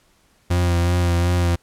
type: tone with vibrato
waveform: 40% pulse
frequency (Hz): 87.31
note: F2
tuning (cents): 0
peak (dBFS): -15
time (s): 0.5-1.56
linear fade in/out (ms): 10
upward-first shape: sine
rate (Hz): 2.7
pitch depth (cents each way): 24
effects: pink hiss -59 dBFS RMS until 1.62 s + low-pass 12000 Hz 12 dB/octave

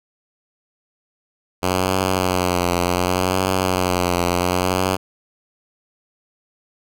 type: tone with vibrato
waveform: 5% pulse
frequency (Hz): 91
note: F#2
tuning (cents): -28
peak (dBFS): -6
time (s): 1.62-4.97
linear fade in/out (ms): 20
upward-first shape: triangle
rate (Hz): 0.67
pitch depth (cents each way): 68
effects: none

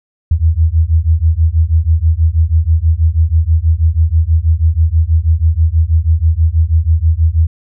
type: beating tone pair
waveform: sine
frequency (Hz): 77.9 / 84.1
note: D#2 / E2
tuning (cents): +3 / +35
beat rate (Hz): 6.2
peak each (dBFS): -11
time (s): 0.31-7.47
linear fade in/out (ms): 5
effects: none

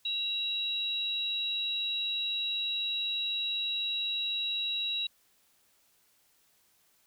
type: tone pair together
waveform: sine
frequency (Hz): 2750 / 3876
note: F7 / B7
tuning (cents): -27 / -33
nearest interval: tritone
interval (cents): 594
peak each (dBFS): -38 / -30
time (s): 0.05-5.07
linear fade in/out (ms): 5
effects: white hiss -68 dBFS RMS until 7.06 s

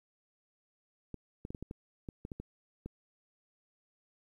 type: clicks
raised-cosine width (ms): 3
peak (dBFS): -28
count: 11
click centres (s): 1.143 / 1.451 / 1.505 / 1.548 / 1.626 / 1.711 / 2.088 / 2.251 / 2.318 / 2.4 / 2.86
effects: 11-bit

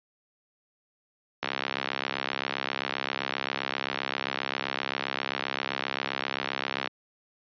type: click train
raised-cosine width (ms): 0.3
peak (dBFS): -11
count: 369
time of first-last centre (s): 1.43-6.874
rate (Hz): 67.6
effects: high-pass 200 Hz 12 dB/octave + resampled to 11025 Hz

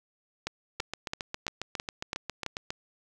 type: two click trains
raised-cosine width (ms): 0.2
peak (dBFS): -16 / -14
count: 15 / 7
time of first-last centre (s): 0.8-2.705 / 0.47-2.463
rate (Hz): 7.35 / 3.01
effects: none

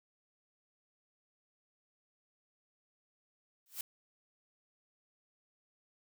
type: noise with exponential growth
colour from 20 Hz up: blue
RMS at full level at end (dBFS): -35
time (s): 3.66-3.81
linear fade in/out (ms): 2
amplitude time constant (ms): 31
effects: none

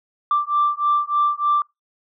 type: beating tone pair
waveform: sine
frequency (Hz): 1174.7 / 1178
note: D6 / D6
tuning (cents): 0 / +5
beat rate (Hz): 3.3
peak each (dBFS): -19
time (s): 0.31-1.62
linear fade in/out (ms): 2
effects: noise-tail reverb RT60 0.2 s tail -26 dB re dry + tanh soft clip ceiling -10 dBFS

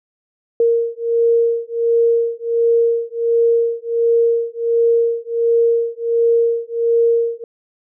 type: beating tone pair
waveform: sine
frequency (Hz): 464.1 / 465.5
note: A#4 / A#4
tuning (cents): -8 / -2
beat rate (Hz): 1.4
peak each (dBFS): -16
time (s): 0.6-7.44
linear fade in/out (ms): 2
effects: none

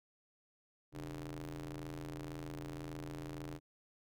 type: ring-modulated tone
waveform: sawtooth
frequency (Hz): 81.9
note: E2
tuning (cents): -11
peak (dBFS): -36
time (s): 0.92-3.6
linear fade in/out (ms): 50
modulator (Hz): 218
effects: none

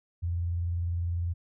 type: tone with vibrato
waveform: sine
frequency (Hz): 86.1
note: F2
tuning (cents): -24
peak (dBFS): -27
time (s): 0.22-1.34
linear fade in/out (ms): 20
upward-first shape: sine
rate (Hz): 20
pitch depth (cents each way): 87
effects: none

